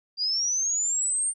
sine linear sweep, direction up, 4732 to 8870 Hz, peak -23 dBFS, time 0.17-1.34 s, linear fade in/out 50 ms, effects none

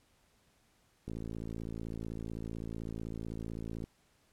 click train, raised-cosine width 3 ms, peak -28 dBFS, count 155, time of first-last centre 1.08-3.84 s, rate 55.8 Hz, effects pink hiss -70 dBFS RMS until 4.32 s + low-pass 12000 Hz 12 dB/octave

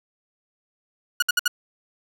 sawtooth tone bursts, 1452 Hz, F#6, 33 cents flat, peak -13 dBFS, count 4, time 1.2-1.479 s, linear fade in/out 5 ms, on 24 ms, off 61 ms, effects none

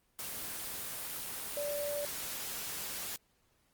sine tone in noise, 581 Hz, D5, 19 cents flat, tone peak -34 dBFS, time 1.57-2.05 s, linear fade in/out 0 ms, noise white, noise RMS -40 dBFS, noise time 0.19-3.16 s, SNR +3 dB, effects pink hiss -73 dBFS RMS until 3.73 s + Opus 24 kbps

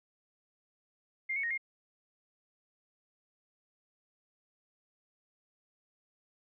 sine tone with pitch steps, 2111 / 2215 / 1866 / 2128 Hz, C7 / C#7 / A#6 / C7, +15 / -2 / +1 / +29 cents, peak -31 dBFS, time 1.29-1.578 s, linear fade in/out 10 ms, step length 72 ms, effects none

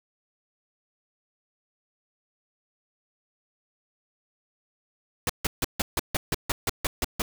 pink noise bursts, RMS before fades -25 dBFS, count 12, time 5.27-7.22 s, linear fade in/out 2 ms, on 25 ms, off 150 ms, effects none

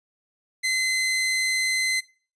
sawtooth tone, 2053 Hz, C7, 33 cents flat, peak -18 dBFS, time 0.63-2.01 s, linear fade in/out 20 ms, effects noise-tail reverb RT60 0.4 s tail -21 dB re dry + resampled to 22050 Hz

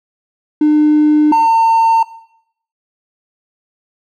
triangle tone pair in turn, 301.8 / 906.5 Hz, D4 / A#5, +47 / -49 cents, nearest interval octave + perfect fifth, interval 1904 cents, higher second, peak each -4 dBFS, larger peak neither, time 0.61-1.32 / 1.32-2.03 s, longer neither, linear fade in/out 5 ms, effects noise-tail reverb RT60 0.7 s tail -19 dB re dry + tanh soft clip ceiling -3 dBFS

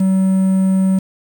triangle tone with quantisation, 190 Hz, F#3, 46 cents sharp, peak -9 dBFS, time 0-0.99 s, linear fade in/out 5 ms, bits 6, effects none

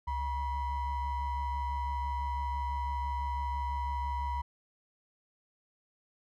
triangle ring-modulated tone, 516 Hz, C5, 24 cents flat, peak -26 dBFS, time 0.07-4.42 s, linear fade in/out 10 ms, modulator 447 Hz, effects none

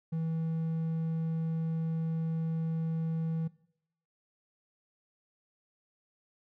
triangle tone, 162.3 Hz, E3, 27 cents flat, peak -28 dBFS, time 0.12-3.48 s, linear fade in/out 10 ms, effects noise-tail reverb RT60 0.7 s tail -20 dB re dry

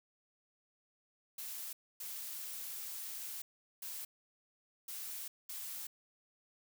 blue noise bursts at uneven times, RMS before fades -44 dBFS, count 5, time 1.38-1.73 / 2-3.42 / 3.82-4.05 / 4.88-5.28 / 5.49-5.87 s, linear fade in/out 5 ms, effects none

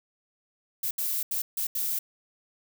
violet noise bursts at uneven times, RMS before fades -29 dBFS, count 5, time 0.83-0.91 / 0.98-1.23 / 1.31-1.42 / 1.57-1.67 / 1.75-1.99 s, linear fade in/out 5 ms, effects none

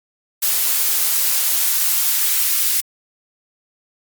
blue noise with high-pass filter sweep, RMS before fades -17 dBFS, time 0.42-2.81 s, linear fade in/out 10 ms, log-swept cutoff 230 to 1600 Hz, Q 0.86, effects Opus 48 kbps

